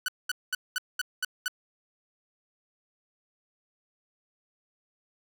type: tone bursts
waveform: sawtooth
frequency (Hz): 1489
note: F#6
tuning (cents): +11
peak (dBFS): -23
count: 7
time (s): 0.06-1.481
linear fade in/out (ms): 2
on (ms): 23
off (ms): 210
effects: none